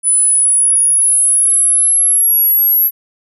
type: exponential sweep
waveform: sine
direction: up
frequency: 9956 to 11670 Hz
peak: -8 dBFS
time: 0.03-2.91 s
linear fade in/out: 50 ms
effects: none